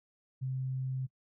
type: tone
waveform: sine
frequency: 130.81 Hz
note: C3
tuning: in tune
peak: -32 dBFS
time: 0.41-1.07 s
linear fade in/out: 20 ms
effects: noise-tail reverb RT60 0.1 s tail -21 dB re dry